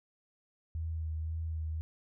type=tone with vibrato; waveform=sine; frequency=80 Hz; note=D#2; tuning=49 cents sharp; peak=-33 dBFS; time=0.75-1.81 s; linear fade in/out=0 ms; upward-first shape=sine; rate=1.9 Hz; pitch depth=25 cents each way; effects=none